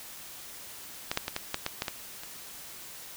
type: clicks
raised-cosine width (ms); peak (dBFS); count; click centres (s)
0.2; -11 / -9 / -14 / -13 / -11 / -12 / -12 / -13 / -24; 9; 1.115 / 1.174 / 1.281 / 1.364 / 1.544 / 1.664 / 1.821 / 1.882 / 2.235
effects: white hiss -45 dBFS RMS until 3.16 s